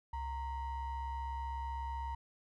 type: ring-modulated tone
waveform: triangle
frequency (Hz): 498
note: B4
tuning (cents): +14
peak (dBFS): -32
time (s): 0.13-2.15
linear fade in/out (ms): 5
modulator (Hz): 430
effects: none